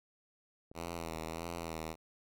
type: clicks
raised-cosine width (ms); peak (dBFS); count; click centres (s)
2; -37; 2; 0.715 / 1.159
type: tone with vibrato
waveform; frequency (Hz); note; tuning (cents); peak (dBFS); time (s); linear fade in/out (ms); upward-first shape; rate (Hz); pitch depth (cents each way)
5% pulse; 82.41; E2; 0; -28; 0.74-1.96; 50; sine; 1.6; 56
effects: none